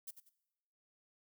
violet noise with echo, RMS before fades -45 dBFS, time 0.07-0.11 s, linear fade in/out 10 ms, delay 93 ms, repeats 2, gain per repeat -10 dB, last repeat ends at 0.296 s, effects noise-tail reverb RT60 1.0 s tail -21 dB re dry

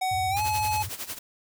square tone with pitch glide, 750 to 851.6 Hz, F#5 to G#5, +23 to +43 cents, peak -25 dBFS, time 0.01-0.83 s, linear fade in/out 10 ms, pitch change +220 cents, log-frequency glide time 0.3-0.41 s
sine tone with vibrato, 93.1 Hz, F#2, 11 cents sharp, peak -33 dBFS, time 0.11-0.89 s, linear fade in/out 5 ms, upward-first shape square, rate 16 Hz, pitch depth 210 cents each way
white noise with tremolo, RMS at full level -33 dBFS, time 0.36-1.19 s, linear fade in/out 10 ms, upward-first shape sine, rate 11 Hz, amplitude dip 80%
effects none

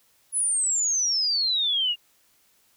sine exponential sweep, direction down, 10450 to 2794 Hz, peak -21 dBFS, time 0.32-1.96 s, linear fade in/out 50 ms, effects white hiss -63 dBFS RMS until 2.76 s

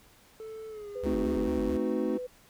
triangle tone with pitch glide, 440 to 408.2 Hz, A4 to G#4, 0 to -30 cents, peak -37 dBFS, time 0.4-1.44 s, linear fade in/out 0 ms, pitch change -130 cents, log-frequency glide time 0.69-0.89 s
sine tone, 500 Hz, B4, 21 cents sharp, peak -34 dBFS, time 0.95-2.27 s, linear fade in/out 10 ms
square tone with vibrato, 60 Hz, B1, 49 cents flat, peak -36 dBFS, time 1.03-1.77 s, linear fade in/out 5 ms, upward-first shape square, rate 4.5 Hz, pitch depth 300 cents each way
triangle chord, A diminished seventh, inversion none, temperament equal, 220 / 261.6 / 311.1 / 370 Hz, A3 / C4 / Eb4 / Gb4, 0 / 0 / 0 / 0 cents, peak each -31 dBFS, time 1.05-2.18 s, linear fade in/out 10 ms
effects pink hiss -59 dBFS RMS until 2.49 s

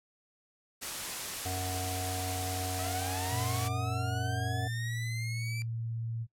white noise, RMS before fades -37 dBFS, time 0.81-3.69 s, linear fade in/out 20 ms
harmonic tone, 92.5 Hz, F#2, in tune, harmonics 1 / 3 / 5 / 7 / 8, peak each -36 / -43 / -45 / -46 / -38 dBFS, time 1.45-4.68 s, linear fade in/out 10 ms
sawtooth linear sweep, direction up, 633 to 2349 Hz, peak -36 dBFS, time 2.79-5.62 s, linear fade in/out 0 ms
sine tone with pitch glide, 116.54 to 114.6 Hz, A#2 to A#2, 0 to -29 cents, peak -33 dBFS, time 3.29-6.27 s, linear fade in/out 50 ms, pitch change -29 cents, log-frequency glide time 4.09-5.81 s
effects noise-tail reverb RT60 0.1 s tail -21 dB re dry + low-pass 12000 Hz 12 dB/octave

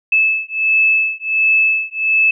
sine beating tone pair, 2612 / 2613.4 Hz, E7 / E7, -17 / -16 cents, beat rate 1.4 Hz, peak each -15 dBFS, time 0.12-2.31 s, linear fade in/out 5 ms, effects none

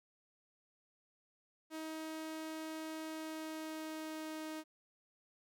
sawtooth tone with pitch glide, 316.4 to 312.8 Hz, D#4 to D#4, +29 to +9 cents, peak -38 dBFS, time 1.7-4.64 s, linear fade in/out 50 ms, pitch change -20 cents, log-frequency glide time 3.04-4.45 s, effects none

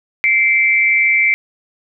sine tone pair together, 2096 / 2318 Hz, C7 / D7, +2 / -23 cents, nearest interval major second, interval 175 cents, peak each -13 dBFS, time 0.24-1.34 s, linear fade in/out 0 ms, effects none

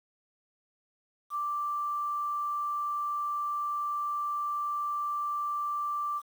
sine tone with quantisation, 1174.7 Hz, D6, in tune, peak -29 dBFS, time 1.3-6.22 s, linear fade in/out 50 ms, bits 9, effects none

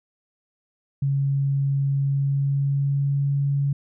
sine tone with pitch glide, 138.59 to 140.44 Hz, C#3 to C#3, 0 to +23 cents, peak -19 dBFS, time 1.02-3.73 s, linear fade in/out 5 ms, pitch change +23 cents, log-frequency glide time 1.98-3.34 s, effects none

